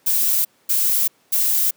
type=noise bursts; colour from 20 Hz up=violet; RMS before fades=-18 dBFS; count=3; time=0.06-1.71 s; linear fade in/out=10 ms; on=390 ms; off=240 ms; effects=pink hiss -59 dBFS RMS until 1.76 s + high-pass 200 Hz 12 dB/octave